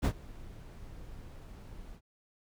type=noise with ADSR envelope; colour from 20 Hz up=brown; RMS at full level=-23 dBFS; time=0.02-2.01 s; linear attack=31 ms; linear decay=72 ms; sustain=-24 dB; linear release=67 ms; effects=none